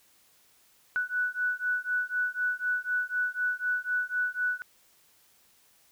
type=beating tone pair; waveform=sine; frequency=1480 / 1484 Hz; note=F#6 / F#6; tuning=0 / +5 cents; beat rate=4 Hz; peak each=-30 dBFS; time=0.96-4.62 s; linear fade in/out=0 ms; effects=white hiss -63 dBFS RMS until 5.91 s